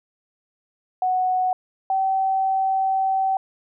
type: tone pair in turn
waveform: sine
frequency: 740 / 768.1 Hz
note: F#5 / G5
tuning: 0 / -35 cents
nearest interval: minor second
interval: 65 cents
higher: second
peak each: -18 dBFS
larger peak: neither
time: 1.02-1.53 / 1.9-3.37 s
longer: second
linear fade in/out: 2 ms
effects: none